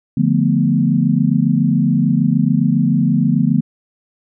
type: chord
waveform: sine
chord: B half-diminished seventh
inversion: first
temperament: equal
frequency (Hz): 146.83 / 174.61 / 220 / 246.9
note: D3 / F3 / A3 / B3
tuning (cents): 0 / 0 / 0 / 0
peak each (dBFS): -17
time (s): 0.17-3.61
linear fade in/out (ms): 5
effects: none